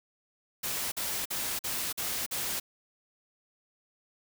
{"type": "noise bursts", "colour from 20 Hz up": "white", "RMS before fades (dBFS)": -33, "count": 6, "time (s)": [0.63, 2.6], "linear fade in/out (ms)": 10, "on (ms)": 290, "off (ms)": 46, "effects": []}